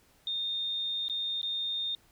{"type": "tone with dropouts", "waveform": "sine", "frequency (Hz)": 3652, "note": "A#7", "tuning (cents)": -36, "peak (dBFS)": -30, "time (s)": [0.27, 1.95], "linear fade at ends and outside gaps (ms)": 1, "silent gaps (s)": [[1.083, 1.097], [1.415, 1.43]], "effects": ["pink hiss -64 dBFS RMS until 2.11 s"]}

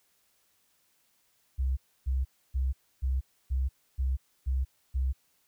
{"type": "tone bursts", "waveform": "sine", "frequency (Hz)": 65.41, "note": "C2", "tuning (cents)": 0, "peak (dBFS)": -25, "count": 8, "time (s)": [1.58, 5.13], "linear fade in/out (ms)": 20, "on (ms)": 190, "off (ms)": 290, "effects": ["white hiss -70 dBFS RMS until 5.47 s"]}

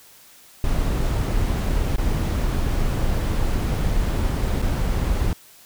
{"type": "noise with dropouts", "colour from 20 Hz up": "brown", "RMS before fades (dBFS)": -21, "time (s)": [0.64, 5.33], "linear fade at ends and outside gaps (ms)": 1, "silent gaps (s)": [[1.961, 1.982], [4.618, 4.624]], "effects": ["white hiss -49 dBFS RMS until 5.65 s"]}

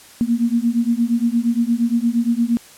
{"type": "beating tone pair", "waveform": "sine", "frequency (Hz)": [230.6, 239.2], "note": ["A#3", "A#3"], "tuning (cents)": [-19, 45], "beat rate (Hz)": 8.6, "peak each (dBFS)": -18, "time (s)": [0.21, 2.57], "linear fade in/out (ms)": 0, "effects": ["white hiss -44 dBFS RMS until 2.77 s", "low-pass 12000 Hz 12 dB/octave"]}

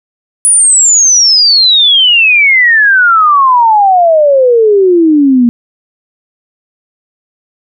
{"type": "exponential sweep", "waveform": "sine", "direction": "down", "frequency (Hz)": [9956, 233.5], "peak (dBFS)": -3, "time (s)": [0.45, 5.49], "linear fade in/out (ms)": 0, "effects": []}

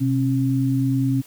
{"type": "tone pair together", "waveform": "sine", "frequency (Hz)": [127.9, 270.4], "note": ["C3", "C#4"], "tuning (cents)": [-39, -43], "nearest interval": "octave + minor second", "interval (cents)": 1296, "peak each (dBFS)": -20, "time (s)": [0, 1.22], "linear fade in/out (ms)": 20, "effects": ["white hiss -48 dBFS RMS until 1.26 s"]}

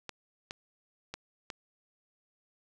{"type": "clicks", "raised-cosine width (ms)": 0.2, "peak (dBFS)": -21, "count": 4, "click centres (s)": [0.093, 0.509, 1.14, 1.502], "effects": []}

